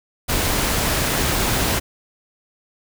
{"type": "noise", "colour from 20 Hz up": "pink", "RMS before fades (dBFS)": -20, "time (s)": [0.28, 1.8], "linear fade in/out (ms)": 20, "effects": []}